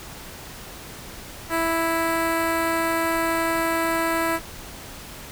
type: tone with notch filter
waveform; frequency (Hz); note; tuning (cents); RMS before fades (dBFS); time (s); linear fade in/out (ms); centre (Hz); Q
10% pulse; 329.6; E4; 0; -23; 1.49-4.4; 50; 5400; 1.2
effects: pink hiss -39 dBFS RMS until 5.31 s